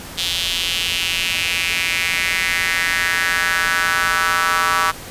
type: tone with high-pass filter sweep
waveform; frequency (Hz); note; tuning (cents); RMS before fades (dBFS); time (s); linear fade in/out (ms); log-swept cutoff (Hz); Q
square; 88; F2; +14; -19; 0.17-4.92; 20; 3400 to 1200; 3.5
effects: pink hiss -34 dBFS RMS until 5.1 s + resampled to 32000 Hz